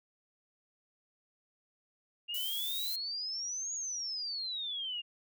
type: exponential two-way sweep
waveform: sine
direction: up then down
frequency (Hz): 2794 to 6770 to 2794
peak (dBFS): -35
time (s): 2.28-5.02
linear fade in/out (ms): 20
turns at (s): 3.74
type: noise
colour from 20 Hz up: violet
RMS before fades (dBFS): -39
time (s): 2.34-2.96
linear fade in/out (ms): 5
effects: none